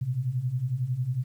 sine beating tone pair, 119.3 / 130.3 Hz, A#2 / C3, +41 / -7 cents, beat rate 11 Hz, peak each -31 / -27 dBFS, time 0.01-1.24 s, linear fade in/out 10 ms, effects 10-bit

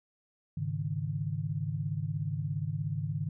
sine chord, Ab suspended fourth, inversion none, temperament equal with one note detuned, 102.99 / 138.59 / 155.56 Hz, Ab2 / Db3 / Eb3, -14 / 0 / 0 cents, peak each -36 / -35 / -34 dBFS, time 0.57-3.29 s, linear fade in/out 5 ms, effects none

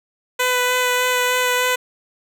10% pulse tone with vibrato, 499.6 Hz, B4, 20 cents sharp, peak -8 dBFS, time 0.39-1.76 s, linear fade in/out 10 ms, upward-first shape sine, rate 3.3 Hz, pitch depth 12 cents each way, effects none

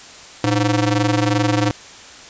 sawtooth ring-modulated tone, 207.7 Hz, G#3, in tune, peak -8 dBFS, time 0.44-1.71 s, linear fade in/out 2 ms, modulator 92.5 Hz, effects white hiss -39 dBFS RMS until 2.29 s + resampled to 16000 Hz

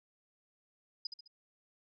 sine tone with echo, 4978 Hz, D#8, in tune, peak -34 dBFS, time 1.05-1.07 s, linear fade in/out 5 ms, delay 69 ms, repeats 3, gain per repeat -7 dB, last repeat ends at 1.277 s, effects none

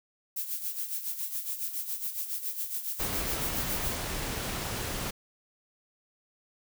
violet noise with tremolo, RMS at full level -32 dBFS, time 0.36-3.96 s, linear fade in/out 10 ms, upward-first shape sine, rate 7.2 Hz, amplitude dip 65%
pink noise, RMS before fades -34 dBFS, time 2.99-5.11 s, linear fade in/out 10 ms
effects none

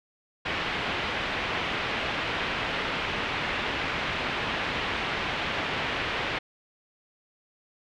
white low-pass noise, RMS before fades -30 dBFS, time 0.45-6.39 s, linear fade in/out 10 ms, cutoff 3000 Hz, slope 24 dB/octave, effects none

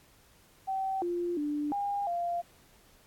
sine tone with pitch steps, 769 / 348.8 / 294.9 / 808 / 693 Hz, G5 / F4 / D4 / G#5 / F5, -33 / -2 / +7 / -48 / -14 cents, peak -29 dBFS, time 0.67-2.42 s, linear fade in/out 20 ms, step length 350 ms, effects pink hiss -61 dBFS RMS until 3.06 s + AAC 64 kbps

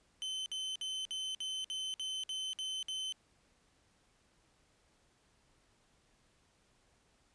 40% pulse tone bursts, 3063 Hz, G7, 41 cents flat, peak -36 dBFS, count 10, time 0.22-3.124 s, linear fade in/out 0 ms, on 240 ms, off 56 ms, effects pink hiss -71 dBFS RMS until 7.34 s + resampled to 22050 Hz

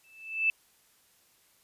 sine tone with exponential growth, 2637 Hz, E7, in tune, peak -20 dBFS, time 0.04-0.5 s, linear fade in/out 1 ms, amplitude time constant 98 ms, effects white hiss -65 dBFS RMS until 1.63 s + resampled to 32000 Hz

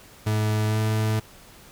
40% pulse tone with pitch glide, 107.4 to 108.84 Hz, A2 to A2, -41 to -18 cents, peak -20 dBFS, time 0.26-1.2 s, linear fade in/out 10 ms, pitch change +23 cents, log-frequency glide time 0.68-0.77 s, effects pink hiss -49 dBFS RMS until 1.71 s

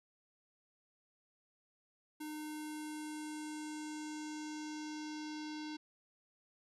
square tone with low-pass filter sweep, 305 Hz, D#4, 34 cents flat, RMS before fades -44 dBFS, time 2.2-5.77 s, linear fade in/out 10 ms, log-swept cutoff 12000 to 4700 Hz, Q 2.6, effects none

